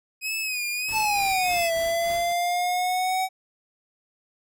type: tone with vibrato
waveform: sawtooth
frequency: 2510 Hz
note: D#7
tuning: 15 cents sharp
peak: -23 dBFS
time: 0.21-1.71 s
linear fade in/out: 50 ms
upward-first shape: sine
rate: 1.6 Hz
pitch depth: 71 cents each way
type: noise with tremolo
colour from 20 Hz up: pink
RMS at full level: -41 dBFS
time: 0.88-2.33 s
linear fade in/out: 5 ms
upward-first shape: sine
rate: 3.4 Hz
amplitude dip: 60%
type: exponential two-way sweep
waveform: square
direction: down then up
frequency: 884 to 660 to 757 Hz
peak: -23 dBFS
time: 0.92-3.29 s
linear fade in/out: 50 ms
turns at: 1.73 s
effects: none